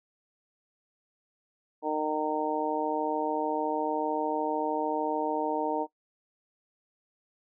harmonic tone, 153.5 Hz, D#3, 23 cents flat, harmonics 2 / 3 / 4 / 5 / 6, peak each -33 / -32 / -34 / -34 / -32 dBFS, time 1.82-5.87 s, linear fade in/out 50 ms, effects noise-tail reverb RT60 0.1 s tail -20 dB re dry

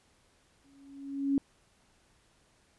sine tone with exponential growth, 277.2 Hz, C#4, in tune, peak -22 dBFS, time 0.64-1.38 s, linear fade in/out 1 ms, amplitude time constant 160 ms, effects pink hiss -67 dBFS RMS until 2.78 s + resampled to 24000 Hz

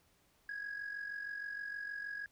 sine tone with amplitude modulation, 1656 Hz, G#6, 5 cents flat, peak -35 dBFS, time 0.49-2.26 s, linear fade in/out 2 ms, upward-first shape sine, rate 46.4 Hz, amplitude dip 70%, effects tanh soft clip ceiling -36 dBFS + pink hiss -71 dBFS RMS until 2.31 s

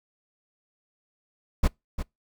brown noise with echo, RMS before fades -18 dBFS, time 1.63-1.68 s, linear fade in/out 10 ms, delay 350 ms, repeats 1, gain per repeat -10 dB, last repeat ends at 2.03 s, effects noise-tail reverb RT60 0.2 s tail -26 dB re dry

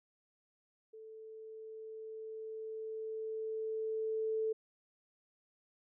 sine tone with level ramp, 440 Hz, A4, in tune, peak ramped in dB -49 to -31 dBFS, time 0.93-4.53 s, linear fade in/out 10 ms, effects none

